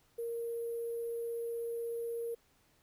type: tone with sample-and-hold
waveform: sine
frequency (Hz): 466.2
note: A#4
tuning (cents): 0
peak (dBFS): -35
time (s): 0.18-2.35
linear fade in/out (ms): 10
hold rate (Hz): 11025
effects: pink hiss -70 dBFS RMS until 2.82 s